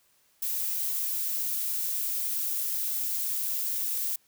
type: noise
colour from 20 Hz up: violet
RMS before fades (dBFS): -30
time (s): 0.42-4.16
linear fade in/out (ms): 5
effects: white hiss -66 dBFS RMS until 4.27 s